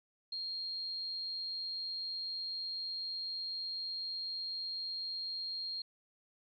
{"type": "tone", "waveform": "sine", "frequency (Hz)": 4228, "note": "C8", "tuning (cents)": 17, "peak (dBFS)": -37, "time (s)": [0.32, 5.82], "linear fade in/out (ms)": 5, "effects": []}